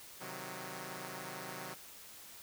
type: chord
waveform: 5% pulse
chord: C diminished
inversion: none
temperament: equal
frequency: 130.81 / 155.56 / 185 Hz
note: C3 / Eb3 / Gb3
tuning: 0 / 0 / 0 cents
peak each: -37 / -38 / -35 dBFS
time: 0.2-1.75 s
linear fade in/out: 20 ms
effects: white hiss -53 dBFS RMS until 2.42 s